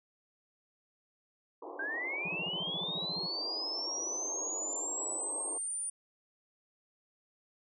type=band-pass noise; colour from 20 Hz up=pink; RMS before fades=-45 dBFS; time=1.62-5.58 s; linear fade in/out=5 ms; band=290 to 1100 Hz; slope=96 dB/octave
type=linear sweep; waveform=sine; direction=up; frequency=1548 to 9397 Hz; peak=-34 dBFS; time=1.79-5.9 s; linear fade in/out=5 ms
type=tone bursts; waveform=sine; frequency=175.1 Hz; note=F3; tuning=5 cents sharp; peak=-40 dBFS; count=15; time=2.25-3.264 s; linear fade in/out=5 ms; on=34 ms; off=36 ms
effects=none